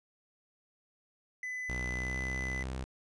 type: tone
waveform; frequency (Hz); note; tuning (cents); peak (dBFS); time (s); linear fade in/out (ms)
triangle; 2006; B6; +26; -34; 1.43-2.63; 2
type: tone with pitch glide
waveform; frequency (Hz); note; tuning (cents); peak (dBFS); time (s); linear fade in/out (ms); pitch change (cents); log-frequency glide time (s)
sawtooth; 62.1 to 64.74; B1 to C2; +10 to -18; -32; 1.69-2.84; 0; +72; 1.93-2.18
effects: resampled to 22050 Hz